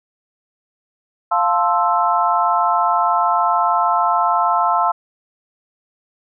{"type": "chord", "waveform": "sine", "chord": "F major seventh", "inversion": "none", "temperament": "equal", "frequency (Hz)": [698.5, 880, 1046.5, 1318.5], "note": ["F5", "A5", "C6", "E6"], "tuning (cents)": [0, 0, 0, 0], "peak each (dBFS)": -19, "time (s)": [1.31, 4.92], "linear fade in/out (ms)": 10, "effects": []}